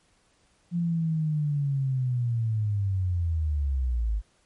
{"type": "linear sweep", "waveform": "sine", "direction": "down", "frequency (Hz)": [174.61, 50.3], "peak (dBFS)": -23, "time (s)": [0.71, 4.22], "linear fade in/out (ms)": 50, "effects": ["pink hiss -65 dBFS RMS until 4.45 s", "MP3 48 kbps"]}